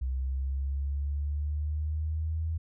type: linear sweep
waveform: sine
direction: up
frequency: 64.1 to 81.4 Hz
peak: -28 dBFS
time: 0.01-2.58 s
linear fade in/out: 10 ms
effects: none